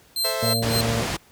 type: tone with tremolo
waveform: sawtooth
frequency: 4138 Hz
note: C8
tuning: 20 cents flat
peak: -18 dBFS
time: 0.16-0.81 s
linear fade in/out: 2 ms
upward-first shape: sine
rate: 3.5 Hz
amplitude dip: 90%
type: chord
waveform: sawtooth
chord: A minor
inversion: none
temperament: equal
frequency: 440 / 523.3 / 659.3 Hz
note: A4 / C5 / E5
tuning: 0 / 0 / 0 cents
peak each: -29 / -25 / -23 dBFS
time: 0.24-0.54 s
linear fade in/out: 10 ms
type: harmonic tone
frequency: 114.6 Hz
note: A#2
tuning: 29 cents flat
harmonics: 1 / 2 / 4 / 5 / 6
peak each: -25 / -28 / -31 / -32 / -33 dBFS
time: 0.42-1.03 s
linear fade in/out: 10 ms
type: low-pass noise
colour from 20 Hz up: pink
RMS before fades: -26 dBFS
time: 0.62-1.17 s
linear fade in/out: 10 ms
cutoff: 7800 Hz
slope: 12 dB/octave
effects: pink hiss -54 dBFS RMS until 1.31 s + high-pass 60 Hz 12 dB/octave